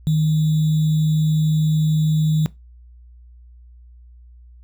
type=tone with sample-and-hold; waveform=sine; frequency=155.56 Hz; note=D#3; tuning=in tune; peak=-14 dBFS; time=0.07-2.46 s; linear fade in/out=0 ms; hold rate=3675 Hz; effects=noise-tail reverb RT60 0.2 s tail -19 dB re dry + added 60 Hz sine -42 dBFS peak until 4.63 s